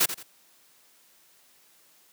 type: noise with echo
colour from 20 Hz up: white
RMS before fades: -21 dBFS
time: 0-0.06 s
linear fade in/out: 10 ms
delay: 86 ms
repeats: 2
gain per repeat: -11 dB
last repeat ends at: 0.232 s
effects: white hiss -60 dBFS RMS until 2.12 s + high-pass 150 Hz 12 dB/octave